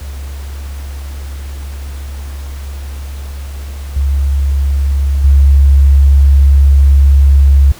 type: tone with level steps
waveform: sine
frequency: 69.3 Hz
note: C#2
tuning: in tune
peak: -21 / -9 / -3 dBFS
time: 0.01-7.72 s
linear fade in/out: 5 ms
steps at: 3.96 / 5.24 s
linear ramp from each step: 5 ms
effects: pink hiss -36 dBFS RMS until 7.79 s